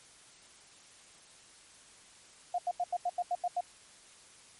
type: tone bursts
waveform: sine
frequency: 710 Hz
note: F5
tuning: 28 cents sharp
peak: -28 dBFS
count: 9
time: 2.54-3.608 s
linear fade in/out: 5 ms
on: 44 ms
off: 84 ms
effects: white hiss -57 dBFS RMS until 4.59 s + MP3 48 kbps